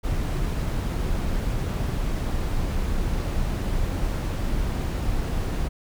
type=noise; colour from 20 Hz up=brown; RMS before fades=-25 dBFS; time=0.03-5.69 s; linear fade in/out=20 ms; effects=none